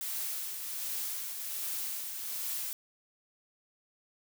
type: noise with tremolo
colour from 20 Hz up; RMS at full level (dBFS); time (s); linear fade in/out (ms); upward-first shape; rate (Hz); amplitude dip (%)
blue; -35; 0.01-2.73; 0; triangle; 1.3; 45
effects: none